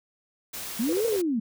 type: noise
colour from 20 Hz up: white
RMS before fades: -36 dBFS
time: 0.53-1.22 s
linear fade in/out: 10 ms
type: linear two-way sweep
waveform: sine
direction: up then down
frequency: 207.7 to 471.7 to 207.7 Hz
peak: -23 dBFS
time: 0.79-1.4 s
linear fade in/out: 10 ms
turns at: 1.06 s
type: tone bursts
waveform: sine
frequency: 493.9 Hz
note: B4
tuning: in tune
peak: -29 dBFS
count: 4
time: 0.89-1.161 s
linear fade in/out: 0 ms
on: 37 ms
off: 41 ms
effects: none